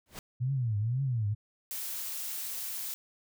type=noise with exponential growth; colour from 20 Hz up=pink; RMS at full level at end=-37 dBFS; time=0.06-0.19 s; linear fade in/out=1 ms; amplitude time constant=28 ms
type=tone with vibrato; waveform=sine; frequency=118.9 Hz; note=A#2; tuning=35 cents sharp; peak=-27 dBFS; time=0.4-1.35 s; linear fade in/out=20 ms; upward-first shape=triangle; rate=2 Hz; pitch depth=290 cents each way
type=noise; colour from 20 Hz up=blue; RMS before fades=-37 dBFS; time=1.71-2.94 s; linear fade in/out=0 ms
effects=none